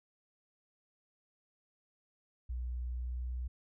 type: tone with pitch glide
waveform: sine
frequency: 61.2 to 61.91 Hz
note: B1 to B1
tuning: -15 to +5 cents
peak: -35 dBFS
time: 2.49-3.48 s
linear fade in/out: 10 ms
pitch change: +20 cents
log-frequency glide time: 2.91-3.28 s
effects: none